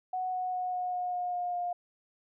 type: tone with pitch steps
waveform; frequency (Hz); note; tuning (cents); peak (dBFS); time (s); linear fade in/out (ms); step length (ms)
sine; 740 / 735.3 / 730.7 / 726 / 721.4 / 716.9 / 712.3 / 707.8; F#5 / F#5 / F#5 / F#5 / F#5 / F5 / F5 / F5; 0 / -11 / -22 / -33 / -44 / +45 / +34 / +23; -30; 0.13-1.73; 5; 200
effects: none